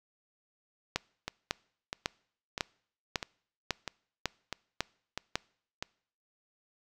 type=two click trains; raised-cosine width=0.2 ms; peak=-11 / -17 dBFS; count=9 / 8; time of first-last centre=0.96-5.356 / 1.28-5.825 s; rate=1.82 / 1.54 Hz; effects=noise-tail reverb RT60 0.6 s tail -25 dB re dry